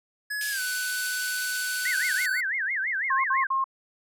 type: tone with pitch glide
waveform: square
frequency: 1691 to 1497.8 Hz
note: G#6 to F#6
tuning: +31 to +21 cents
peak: -29 dBFS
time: 0.3-2.41 s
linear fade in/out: 10 ms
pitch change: -210 cents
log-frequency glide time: 0.5-0.61 s
type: band-pass noise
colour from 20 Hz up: white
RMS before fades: -35 dBFS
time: 0.41-2.26 s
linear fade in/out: 2 ms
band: 2200 to 13000 Hz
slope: 48 dB/octave
type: tone with vibrato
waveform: sine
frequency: 1820 Hz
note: A#6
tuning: 42 cents flat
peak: -25 dBFS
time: 1.85-3.47 s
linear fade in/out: 5 ms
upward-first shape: sine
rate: 6 Hz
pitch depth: 300 cents each way
type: tone bursts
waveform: sine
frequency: 1070 Hz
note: C6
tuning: 38 cents sharp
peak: -22 dBFS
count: 3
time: 3.1-3.642 s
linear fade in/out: 5 ms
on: 140 ms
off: 61 ms
effects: none

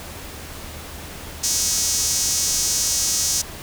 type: tone with high-pass filter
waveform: sawtooth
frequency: 318.4 Hz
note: D#4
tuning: 40 cents sharp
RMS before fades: -21 dBFS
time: 1.43-3.42 s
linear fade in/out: 10 ms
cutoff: 6100 Hz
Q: 3
effects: added 77 Hz sine -40 dBFS peak until 3.62 s + pink hiss -36 dBFS RMS until 3.62 s

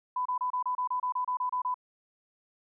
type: tone bursts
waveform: sine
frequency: 1000 Hz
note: B5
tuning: 21 cents sharp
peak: -27 dBFS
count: 13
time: 0.16-1.743 s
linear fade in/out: 5 ms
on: 95 ms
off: 29 ms
effects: none

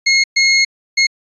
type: tone bursts at uneven times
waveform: 25% pulse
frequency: 2157 Hz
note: C#7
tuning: 48 cents flat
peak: -6 dBFS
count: 3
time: 0.06-0.24 / 0.36-0.65 / 0.97-1.07 s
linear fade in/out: 10 ms
effects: resampled to 22050 Hz

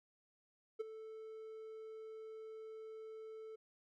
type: tone with ADSR envelope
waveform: triangle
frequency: 440 Hz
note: A4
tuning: in tune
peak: -33 dBFS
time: 0.79-3.56 s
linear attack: 17 ms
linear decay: 16 ms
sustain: -13 dB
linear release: 10 ms
effects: none

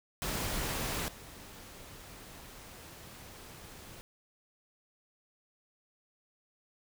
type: noise with level steps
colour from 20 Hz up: pink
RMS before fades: -35 / -50 dBFS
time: 0.22-4.01 s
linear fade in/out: 0 ms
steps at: 1.08 s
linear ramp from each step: 2 ms
effects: none

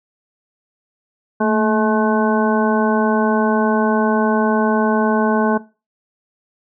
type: harmonic tone with a mistuned harmonic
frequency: 215 Hz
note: A3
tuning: 40 cents flat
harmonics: 1 / 2 / 3 / 4 / 5 / 7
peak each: -17 / -20 / -22 / -23 / -24 / -25 dBFS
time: 1.4-5.58 s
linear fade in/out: 10 ms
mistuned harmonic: 1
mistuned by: +56 cents
effects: noise-tail reverb RT60 0.3 s tail -19 dB re dry

